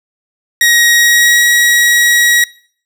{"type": "tone with pitch glide", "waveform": "sawtooth", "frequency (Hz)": [1890, 1909.8], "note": ["A#6", "A#6"], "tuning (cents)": [23, 41], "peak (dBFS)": -3, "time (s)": [0.61, 2.44], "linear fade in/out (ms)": 2, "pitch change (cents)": 18, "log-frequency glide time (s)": [0.93, 1.43], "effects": ["noise-tail reverb RT60 0.5 s tail -22 dB re dry"]}